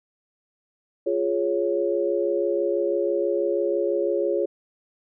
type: chord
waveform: sine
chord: Db major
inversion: first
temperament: equal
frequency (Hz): 349.2 / 415.3 / 554.4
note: F4 / Ab4 / Db5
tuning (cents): 0 / 0 / 0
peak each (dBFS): -25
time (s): 1.06-4.46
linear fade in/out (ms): 10
effects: none